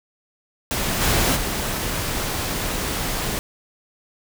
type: noise with level steps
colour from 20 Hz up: pink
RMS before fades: -23 / -19 / -25 dBFS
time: 0.71-3.39 s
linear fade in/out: 0 ms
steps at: 1 / 1.35 s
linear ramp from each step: 20 ms
effects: none